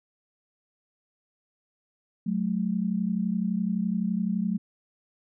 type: tone pair together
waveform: sine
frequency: 184.9 / 216.7 Hz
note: F#3 / A3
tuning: -1 / -26 cents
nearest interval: minor third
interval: 275 cents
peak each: -27 dBFS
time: 2.26-4.58 s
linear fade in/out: 10 ms
effects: none